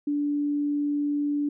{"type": "tone", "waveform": "sine", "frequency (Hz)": 290.8, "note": "D4", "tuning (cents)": -17, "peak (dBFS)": -23, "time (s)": [0.07, 1.49], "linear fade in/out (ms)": 5, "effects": []}